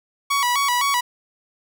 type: tone with vibrato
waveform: sawtooth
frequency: 1046.5 Hz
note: C6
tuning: in tune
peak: -14 dBFS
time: 0.3-1.01 s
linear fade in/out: 10 ms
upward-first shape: square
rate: 3.9 Hz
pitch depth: 120 cents each way
effects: none